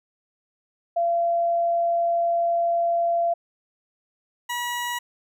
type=tone pair in turn; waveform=sine / 20% pulse; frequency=683 / 965.9 Hz; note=F5 / B5; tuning=-39 / -39 cents; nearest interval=tritone; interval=600 cents; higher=second; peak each=-19 / -21 dBFS; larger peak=first; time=0.96-3.34 / 4.49-4.99 s; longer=first; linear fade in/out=10 ms; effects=none